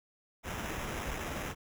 pink noise with sample-and-hold, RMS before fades -38 dBFS, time 0.43-1.55 s, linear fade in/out 50 ms, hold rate 4410 Hz, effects none

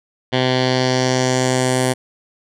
10% pulse tone with low-pass filter sweep, 128.2 Hz, C3, 35 cents flat, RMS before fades -17 dBFS, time 0.32-1.94 s, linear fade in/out 20 ms, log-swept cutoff 3500 to 9900 Hz, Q 2.6, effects none

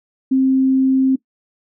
sine tone, 264.1 Hz, C4, 16 cents sharp, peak -11 dBFS, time 0.31-1.16 s, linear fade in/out 10 ms, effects noise-tail reverb RT60 0.1 s tail -19 dB re dry

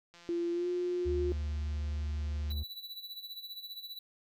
click train, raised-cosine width 0.2 ms, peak -38 dBFS, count 410, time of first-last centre 0.14-2.518 s, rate 172 Hz
sine tone with pitch glide, 342.7 to 356.6 Hz, F4 to F4, -33 to +36 cents, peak -30 dBFS, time 0.29-1.32 s, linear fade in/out 0 ms, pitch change +69 cents, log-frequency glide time 0.52-0.68 s
triangle tone, 73.42 Hz, D2, in tune, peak -30 dBFS, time 1.05-2.64 s, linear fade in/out 20 ms
square tone with tremolo, 3951 Hz, B7, in tune, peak -40 dBFS, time 2.5-3.99 s, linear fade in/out 5 ms, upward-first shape sine, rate 15 Hz, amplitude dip 70%
effects none

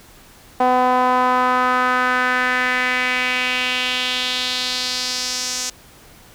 sawtooth tone with band-pass filter sweep, 252 Hz, B3, 35 cents sharp, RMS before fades -19 dBFS, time 0.6-5.7 s, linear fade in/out 5 ms, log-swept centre 790 to 6300 Hz, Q 2.7, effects pink hiss -46 dBFS RMS until 6.34 s

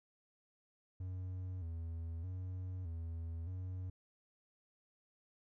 triangle tone with vibrato, 87.31 Hz, F2, in tune, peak -38 dBFS, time 1-3.9 s, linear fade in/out 5 ms, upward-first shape square, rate 0.81 Hz, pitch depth 95 cents each way, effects none

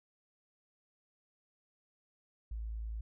sine tone, 55 Hz, A1, in tune, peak -37 dBFS, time 2.51-3.01 s, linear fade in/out 5 ms, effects none

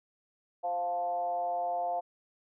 sine tone with frequency modulation, 701 Hz, F5, 6 cents sharp, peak -29 dBFS, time 0.63-2.01 s, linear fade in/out 20 ms, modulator 179 Hz, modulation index 0.66, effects none

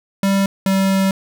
square tone pair in turn, 196 / 192.97 Hz, G3 / G3, 0 / -27 cents, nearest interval unison, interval 27 cents, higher first, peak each -14 dBFS, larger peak neither, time 0.23-0.46 / 0.66-1.11 s, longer second, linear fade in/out 2 ms, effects none

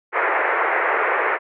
white band-pass noise, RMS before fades -20 dBFS, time 0.12-1.39 s, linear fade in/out 50 ms, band 370 to 2100 Hz, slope 48 dB/octave, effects none

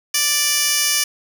15% pulse tone with high-pass filter, 587.3 Hz, D5, in tune, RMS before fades -18 dBFS, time 0.14-1.04 s, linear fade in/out 5 ms, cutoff 4000 Hz, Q 1.1, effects none

